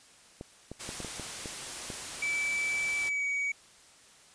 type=clicks; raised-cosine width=2 ms; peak=-26 dBFS; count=8; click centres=0.411 / 0.716 / 0.891 / 1.003 / 1.047 / 1.197 / 1.458 / 1.902 s
type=noise; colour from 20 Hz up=white; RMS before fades=-39 dBFS; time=0.79-3.1 s; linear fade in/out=20 ms
type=tone with pitch glide; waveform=triangle; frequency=2311 to 2260 Hz; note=D7 to C#7; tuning=-28 to +33 cents; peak=-27 dBFS; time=2.22-3.52 s; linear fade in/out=5 ms; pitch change=-39 cents; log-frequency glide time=2.99-3.24 s
effects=white hiss -57 dBFS RMS until 4.34 s + resampled to 22050 Hz